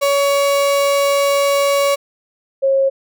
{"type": "tone pair in turn", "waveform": ["35% pulse", "sine"], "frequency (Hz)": [562, 541.4], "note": ["C#5", "C#5"], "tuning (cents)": [24, -41], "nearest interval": "minor second", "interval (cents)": 65, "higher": "first", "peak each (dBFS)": -11, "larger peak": "neither", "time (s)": [[0.01, 1.96], [2.62, 2.9]], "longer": "first", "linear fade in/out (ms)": 20, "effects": []}